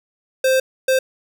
square tone bursts at uneven times, 523.3 Hz, C5, in tune, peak -14 dBFS, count 2, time 0.44-0.6 / 0.88-0.99 s, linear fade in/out 5 ms, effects none

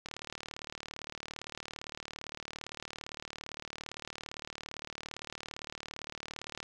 click train, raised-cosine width 0.2 ms, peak -23 dBFS, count 248, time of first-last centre 0.06-6.629 s, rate 37.6 Hz, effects none

